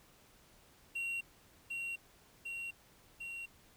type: tone with echo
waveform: triangle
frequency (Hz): 2746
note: F7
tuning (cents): -30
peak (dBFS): -34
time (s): 0.95-1.21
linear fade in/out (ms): 10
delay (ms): 750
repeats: 3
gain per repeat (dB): -2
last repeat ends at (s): 3.46
effects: pink hiss -64 dBFS RMS until 3.76 s